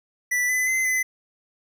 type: tone with pitch steps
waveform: square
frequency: 1973 / 2010 / 2056 / 2024 Hz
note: B6 / B6 / C7 / B6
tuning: -2 / +30 / -31 / +42 cents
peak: -21 dBFS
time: 0.31-1.03 s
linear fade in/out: 10 ms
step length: 180 ms
effects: none